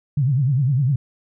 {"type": "tone with vibrato", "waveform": "sine", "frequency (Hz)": 134.1, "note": "C3", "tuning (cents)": 43, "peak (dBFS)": -15, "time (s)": [0.17, 0.96], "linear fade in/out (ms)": 5, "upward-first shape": "triangle", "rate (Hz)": 9.9, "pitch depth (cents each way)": 230, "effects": []}